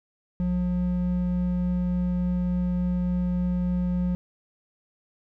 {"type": "tone pair together", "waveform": "triangle", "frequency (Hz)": [60.88, 179.2], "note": ["B1", "F3"], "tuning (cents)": [-24, 45], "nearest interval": "octave + perfect fifth", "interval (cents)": 1869, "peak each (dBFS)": [-29, -21], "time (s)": [0.4, 4.15], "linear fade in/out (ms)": 0, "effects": []}